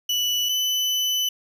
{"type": "tone pair in turn", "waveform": "35% pulse", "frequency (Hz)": [2960, 3000], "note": ["F#7", "F#7"], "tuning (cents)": [0, 23], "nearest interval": "unison", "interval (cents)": 23, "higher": "second", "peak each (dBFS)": -19, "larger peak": "neither", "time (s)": [[0.09, 0.49], [0.49, 1.29]], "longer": "second", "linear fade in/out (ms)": 5, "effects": []}